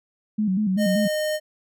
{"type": "tone with vibrato", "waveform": "sine", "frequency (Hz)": 200, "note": "G3", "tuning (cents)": 35, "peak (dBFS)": -19, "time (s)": [0.38, 1.08], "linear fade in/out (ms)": 10, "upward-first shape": "square", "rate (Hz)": 5.2, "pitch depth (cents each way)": 110}
{"type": "tone", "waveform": "square", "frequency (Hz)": 613, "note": "D#5", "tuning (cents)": -26, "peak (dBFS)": -23, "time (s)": [0.77, 1.4], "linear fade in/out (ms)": 50}
{"effects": []}